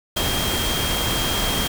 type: tone in noise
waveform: sine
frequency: 3222 Hz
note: G7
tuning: 47 cents sharp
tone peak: -26 dBFS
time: 0.16-1.68 s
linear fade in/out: 10 ms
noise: pink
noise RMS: -23 dBFS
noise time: 0.16-1.68 s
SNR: -6 dB
effects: none